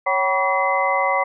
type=tone cluster; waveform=sine; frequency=554 / 763 / 970 / 1138 / 2042 Hz; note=C#5 / G5 / B5 / C#6 / C7; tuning=-1 / -47 / -31 / +45 / -43 cents; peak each=-23 dBFS; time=0.06-1.24 s; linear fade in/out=10 ms; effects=none